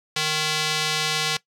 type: tone with band-pass filter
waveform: square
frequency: 154.5 Hz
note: D#3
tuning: 12 cents flat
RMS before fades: -24 dBFS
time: 0.16-1.37 s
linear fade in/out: 5 ms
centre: 4000 Hz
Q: 1.1
effects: noise-tail reverb RT60 0.1 s tail -19 dB re dry